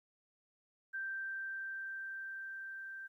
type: tone with level ramp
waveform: sine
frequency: 1568 Hz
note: G6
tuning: in tune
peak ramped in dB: -37 to -44 dBFS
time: 0.93-3.08 s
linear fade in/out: 20 ms
effects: 13-bit